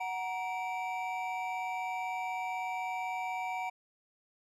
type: tone cluster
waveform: triangle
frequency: 742 / 939 / 2322 Hz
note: F#5 / A#5 / D7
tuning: +5 / +12 / -20 cents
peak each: -34 / -37 / -39 dBFS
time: 0-3.7 s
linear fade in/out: 10 ms
effects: none